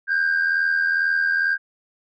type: tone pair together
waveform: sine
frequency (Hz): 1520 / 1602.2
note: F#6 / G6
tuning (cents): +46 / +37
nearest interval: minor second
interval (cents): 91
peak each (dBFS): -23 / -17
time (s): 0.07-1.58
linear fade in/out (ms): 50
effects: tanh soft clip ceiling -14 dBFS